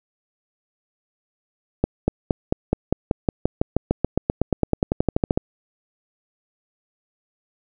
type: accelerating click train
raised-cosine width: 2 ms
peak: -4 dBFS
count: 27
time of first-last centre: 1.84-5.375 s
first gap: 240 ms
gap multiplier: 0.95
effects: none